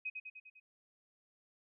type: tone with echo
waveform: sine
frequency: 2520 Hz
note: D#7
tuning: 21 cents sharp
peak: -36 dBFS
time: 0.05-0.1 s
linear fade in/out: 10 ms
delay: 100 ms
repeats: 5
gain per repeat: -4 dB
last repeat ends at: 0.6 s
effects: none